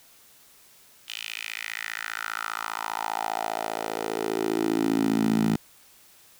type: tone with high-pass filter sweep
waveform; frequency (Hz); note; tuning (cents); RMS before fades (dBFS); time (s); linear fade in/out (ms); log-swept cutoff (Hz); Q
10% pulse; 55; A1; 0; -28; 1.08-5.56; 5; 3000 to 190; 3.7
effects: white hiss -55 dBFS RMS until 6.39 s